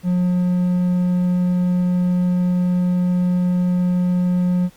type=tone; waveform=triangle; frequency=179.3 Hz; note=F3; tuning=46 cents sharp; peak=-13 dBFS; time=0.03-4.7 s; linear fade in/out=50 ms; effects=pink hiss -51 dBFS RMS until 4.76 s + Opus 48 kbps